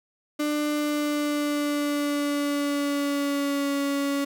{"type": "tone with pitch glide", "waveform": "35% pulse", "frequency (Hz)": [297.5, 280.8], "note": ["D4", "C#4"], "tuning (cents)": [22, 22], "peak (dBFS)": -22, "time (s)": [0.39, 4.25], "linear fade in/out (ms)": 10, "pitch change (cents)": -100, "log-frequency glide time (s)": [0.72, 3.75], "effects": []}